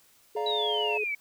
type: tone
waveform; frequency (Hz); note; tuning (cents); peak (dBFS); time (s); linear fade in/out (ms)
sine; 424.8; G#4; +39; -30; 0.35-1.04; 5
type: chord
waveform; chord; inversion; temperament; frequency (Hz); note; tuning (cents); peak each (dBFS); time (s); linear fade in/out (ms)
triangle; Bb major; first; equal; 587.3 / 698.5 / 932.3; D5 / F5 / Bb5; 0 / 0 / 0; -35 / -32 / -32; 0.36-0.98; 10
type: exponential sweep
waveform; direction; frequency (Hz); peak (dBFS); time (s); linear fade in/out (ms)
sine; down; 3951 to 2237; -28; 0.46-1.15; 5
effects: white hiss -61 dBFS RMS until 1.2 s